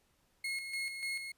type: tone with tremolo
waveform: 35% pulse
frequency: 2163 Hz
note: C#7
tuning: 43 cents flat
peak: -33 dBFS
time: 0.44-1.32 s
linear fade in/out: 5 ms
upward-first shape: square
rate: 3.4 Hz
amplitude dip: 50%
effects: pink hiss -73 dBFS RMS until 1.37 s + resampled to 32000 Hz